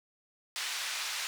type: band-pass noise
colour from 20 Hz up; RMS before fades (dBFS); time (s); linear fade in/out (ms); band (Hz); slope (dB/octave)
white; -36; 0.56-1.27; 0; 1200 to 5100; 12
effects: none